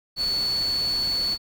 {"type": "tone in noise", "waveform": "sine", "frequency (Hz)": 4434, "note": "C#8", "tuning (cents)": 0, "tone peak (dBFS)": -22, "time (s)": [0.16, 1.38], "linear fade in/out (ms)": 50, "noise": "pink", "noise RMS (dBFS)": -37, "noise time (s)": [0.16, 1.38], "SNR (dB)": 12, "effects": []}